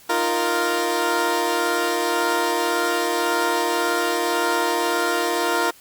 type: chord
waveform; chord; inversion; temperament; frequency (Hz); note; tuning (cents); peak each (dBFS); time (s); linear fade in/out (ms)
15% pulse; Eb suspended second; none; equal; 311.1 / 349.2 / 466.2; Eb4 / F4 / Bb4; 0 / 0 / 0; -22 / -16 / -17; 0.09-5.71; 10
effects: white hiss -49 dBFS RMS until 5.8 s + Opus 48 kbps